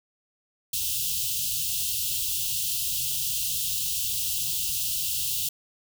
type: band-stop noise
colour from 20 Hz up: white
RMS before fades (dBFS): -28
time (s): 0.73-5.49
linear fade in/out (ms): 5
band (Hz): 160 to 2700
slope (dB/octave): 96
effects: none